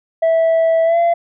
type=tone with pitch glide; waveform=sine; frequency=655 to 682.4 Hz; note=E5 to F5; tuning=-11 to -40 cents; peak=-8 dBFS; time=0.22-1.14 s; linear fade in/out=10 ms; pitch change=+71 cents; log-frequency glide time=0.84-0.99 s; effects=tanh soft clip ceiling -10 dBFS